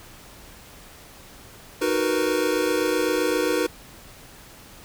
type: chord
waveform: square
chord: B major seventh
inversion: first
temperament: equal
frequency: 311.1 / 370 / 466.2 / 493.9 Hz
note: D#4 / F#4 / A#4 / B4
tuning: 0 / 0 / 0 / 0 cents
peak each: -27 dBFS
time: 1.81-3.67 s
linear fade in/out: 10 ms
effects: pink hiss -46 dBFS RMS until 4.84 s